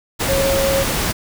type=tone in noise; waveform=sine; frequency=546 Hz; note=C#5; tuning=26 cents flat; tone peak=-16 dBFS; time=0.28-0.84 s; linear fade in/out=20 ms; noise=pink; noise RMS=-20 dBFS; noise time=0.19-1.13 s; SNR=+1 dB; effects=none